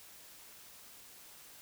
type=silence; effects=white hiss -55 dBFS RMS until 1.61 s